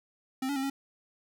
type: tone with pitch steps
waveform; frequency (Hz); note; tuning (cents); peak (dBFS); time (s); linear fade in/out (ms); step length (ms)
square; 262.5 / 283.7 / 267.3 / 274.5; C4 / C#4 / C4 / C#4; +6 / +40 / +37 / -17; -30; 0.42-0.7; 5; 70
effects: none